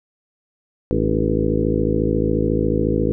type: harmonic tone with a mistuned harmonic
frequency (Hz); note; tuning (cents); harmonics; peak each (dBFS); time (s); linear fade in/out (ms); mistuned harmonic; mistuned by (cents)
54.1; A1; -29; 1 / 2 / 3 / 4 / 5 / 6 / 7 / 8 / 9; -25 / -25 / -25 / -25 / -25 / -25 / -25 / -25 / -25; 0.91-3.12; 0; 5; +67
effects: none